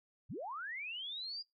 sine linear sweep, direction up, 66.9 to 4903 Hz, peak -40 dBFS, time 0.29-1.43 s, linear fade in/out 20 ms, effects noise-tail reverb RT60 0.2 s tail -25 dB re dry

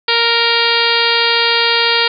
harmonic tone, 466.2 Hz, A#4, in tune, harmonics 1 / 2 / 3 / 4 / 5 / 6 / 7 / 8 / 9 / 10, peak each -20 / -20 / -20 / -20 / -20 / -20 / -20 / -20 / -20 / -20 dBFS, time 0.08-2.08 s, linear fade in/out 5 ms, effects none

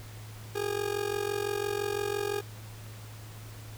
40% pulse tone with amplitude modulation, 409.2 Hz, G#4, 26 cents flat, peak -25 dBFS, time 0.55-2.41 s, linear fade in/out 10 ms, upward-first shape sine, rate 45.9 Hz, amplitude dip 85%, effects added 108 Hz sine -43 dBFS peak until 3.77 s + pink hiss -50 dBFS RMS until 3.77 s

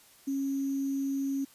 sine tone with sample-and-hold, 274.1 Hz, C#4, 19 cents flat, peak -28 dBFS, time 0.27-1.45 s, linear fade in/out 10 ms, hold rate 6300 Hz, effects white hiss -58 dBFS RMS until 1.54 s + resampled to 32000 Hz

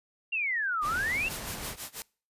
sine exponential two-way sweep, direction down then up, 2810 to 1164 to 2810 Hz, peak -27 dBFS, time 0.32-1.29 s, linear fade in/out 10 ms, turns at 0.85 s
pink noise, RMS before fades -39 dBFS, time 0.81-1.77 s, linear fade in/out 50 ms
white noise with tremolo, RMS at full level -37 dBFS, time 1.3-2.02 s, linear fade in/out 0 ms, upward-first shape sine, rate 6.1 Hz, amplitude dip 95%
effects noise-tail reverb RT60 0.4 s tail -25 dB re dry + resampled to 32000 Hz

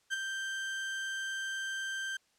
35% pulse tone with ADSR envelope, 1568 Hz, G6, in tune, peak -27 dBFS, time 0.1-2.17 s, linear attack 34 ms, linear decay 15 ms, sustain -6 dB, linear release 5 ms, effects white hiss -71 dBFS RMS until 2.38 s + low-pass 8000 Hz 12 dB/octave

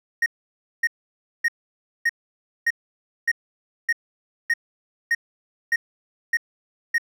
triangle tone bursts, 1864.7 Hz, A#6, in tune, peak -15 dBFS, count 12, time 0.22-6.982 s, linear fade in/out 5 ms, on 41 ms, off 570 ms, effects none

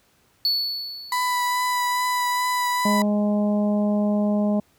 triangle tone with exponential decay, 4435 Hz, C#8, in tune, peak -16 dBFS, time 0.45-1.74 s, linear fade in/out 1 ms, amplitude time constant 280 ms
35% pulse tone with vibrato, 991 Hz, B5, 6 cents sharp, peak -19 dBFS, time 1.12-3.02 s, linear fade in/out 2 ms, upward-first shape triangle, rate 2.4 Hz, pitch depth 14 cents each way
harmonic tone, 207.7 Hz, G#3, in tune, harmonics 1 / 2 / 3 / 4 / 5, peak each -19 / -33 / -26 / -36 / -41 dBFS, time 2.85-4.6 s, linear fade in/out 5 ms
effects pink hiss -61 dBFS RMS until 4.78 s + high-pass 60 Hz 12 dB/octave

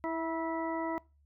harmonic tone with a mistuned harmonic, 327.6 Hz, E4, 11 cents flat, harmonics 1 / 2 / 3 / 4 / 6, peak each -35 / -37 / -37 / -44 / -44 dBFS, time 0.04-0.98 s, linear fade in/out 0 ms, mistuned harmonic 3, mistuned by -20 cents, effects noise-tail reverb RT60 0.3 s tail -24 dB re dry + added 72 Hz sine -63 dBFS peak until 1.25 s

